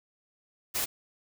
white noise, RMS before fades -30 dBFS, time 0.74-0.86 s, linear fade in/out 20 ms, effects none

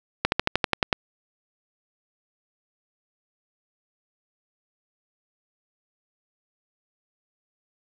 slowing click train, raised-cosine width 0.3 ms, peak -3 dBFS, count 9, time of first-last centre 0.25-0.928 s, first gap 71 ms, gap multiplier 1.05, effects none

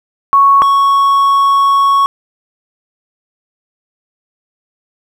sine / triangle tone pair in turn, 1108.7 / 1108.7 Hz, C#6 / C#6, 0 / 0 cents, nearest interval unison, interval 0 cents, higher neither, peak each -4 / -5 dBFS, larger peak first, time 0.33-0.62 / 0.62-2.06 s, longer second, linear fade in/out 0 ms, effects 7-bit

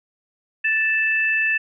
sine tone pair together, 1760 / 2637 Hz, A6 / E7, 0 / 0 cents, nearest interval perfect fifth, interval 700 cents, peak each -20 dBFS, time 0.64-1.58 s, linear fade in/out 10 ms, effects none

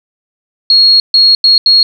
sine tone bursts at uneven times, 4300 Hz, C8, 47 cents sharp, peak -3 dBFS, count 4, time 0.7-1 / 1.14-1.35 / 1.44-1.58 / 1.66-1.83 s, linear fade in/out 2 ms, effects none

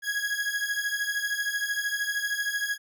40% pulse beating tone pair, 1652 / 1665 Hz, G#6 / G#6, -10 / +4 cents, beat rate 13 Hz, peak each -29 dBFS, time 0.02-2.78 s, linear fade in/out 50 ms, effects none

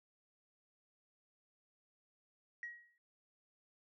sine tone with exponential decay, 1901 Hz, A#6, 33 cents sharp, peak -39 dBFS, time 2.63-2.98 s, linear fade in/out 1 ms, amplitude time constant 76 ms, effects tanh soft clip ceiling -35 dBFS

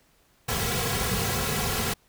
pink noise with comb filter, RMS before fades -27 dBFS, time 0.48-1.94 s, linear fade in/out 10 ms, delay 3.3 ms, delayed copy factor -0.9, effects pink hiss -63 dBFS RMS until 2.08 s

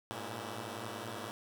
5% pulse tone cluster, 103.4 / 114 / 118.1 / 327.8 Hz, G#2 / A#2 / A#2 / E4, -7 / -38 / +23 / -10 cents, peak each -33 / -34 / -34 / -39 dBFS, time 0.11-1.31 s, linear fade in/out 0 ms, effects none

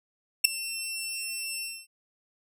15% pulse tone with ADSR envelope, 2699 Hz, E7, 40 cents sharp, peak -4 dBFS, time 0.44-1.87 s, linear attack 11 ms, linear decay 4 ms, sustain -21 dB, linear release 250 ms, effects none

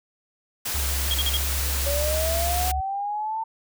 white noise, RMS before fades -28 dBFS, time 0.65-2.72 s, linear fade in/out 10 ms
sine tone with vibrato, 69 Hz, C#2, 7 cents flat, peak -25 dBFS, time 0.74-2.81 s, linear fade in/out 10 ms, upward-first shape triangle, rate 6.5 Hz, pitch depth 33 cents each way
sine tone bursts, 3259 Hz, G#7, 33 cents flat, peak -22 dBFS, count 4, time 1.11-1.368 s, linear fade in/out 0 ms, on 30 ms, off 46 ms
sine linear sweep, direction up, 560 to 900 Hz, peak -25 dBFS, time 1.86-3.44 s, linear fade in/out 10 ms
effects none

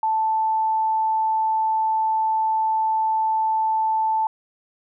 sine tone, 880 Hz, A5, in tune, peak -18 dBFS, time 0.03-4.27 s, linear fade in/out 2 ms, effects none

